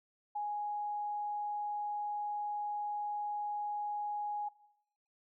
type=tone; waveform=sine; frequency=830.6 Hz; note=G#5; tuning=in tune; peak=-34 dBFS; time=0.35-4.49 s; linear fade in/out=10 ms; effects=noise-tail reverb RT60 0.9 s tail -21 dB re dry